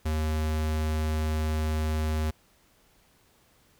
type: tone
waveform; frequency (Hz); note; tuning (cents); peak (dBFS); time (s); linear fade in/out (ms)
square; 77.78; D#2; 0; -26; 0.05-2.31; 10
effects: pink hiss -63 dBFS RMS until 3.79 s